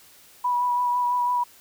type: tone with vibrato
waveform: sine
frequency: 979 Hz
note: B5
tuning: 15 cents flat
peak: -20 dBFS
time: 0.44-1.44 s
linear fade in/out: 10 ms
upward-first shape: sine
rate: 6 Hz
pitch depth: 18 cents each way
effects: white hiss -52 dBFS RMS until 1.6 s